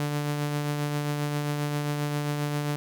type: tone with tremolo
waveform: sawtooth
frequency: 146.83 Hz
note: D3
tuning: in tune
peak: -21 dBFS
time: 0-2.76 s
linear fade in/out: 0 ms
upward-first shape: triangle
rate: 7.5 Hz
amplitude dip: 35%
effects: none